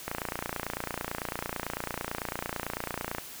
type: click train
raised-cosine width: 0.5 ms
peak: -16 dBFS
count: 91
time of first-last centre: 0.08-3.183 s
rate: 29 Hz
effects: white hiss -44 dBFS RMS until 3.4 s